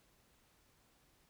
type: silence
effects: pink hiss -71 dBFS RMS until 1.29 s